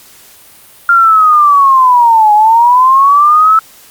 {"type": "linear two-way sweep", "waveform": "sine", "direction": "down then up", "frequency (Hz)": [1400, 831, 1318], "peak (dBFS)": -3, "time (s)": [0.89, 3.59], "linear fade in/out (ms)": 2, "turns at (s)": 2.33, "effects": ["white hiss -39 dBFS RMS until 3.9 s", "Opus 48 kbps"]}